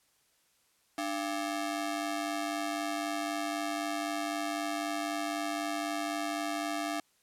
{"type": "ring-modulated tone", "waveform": "sawtooth", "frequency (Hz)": 491.9, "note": "B4", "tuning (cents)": -7, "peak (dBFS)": -25, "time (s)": [0.98, 7], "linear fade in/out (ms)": 2, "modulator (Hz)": 194, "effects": ["white hiss -70 dBFS RMS until 7.22 s", "low-pass 12000 Hz 12 dB/octave"]}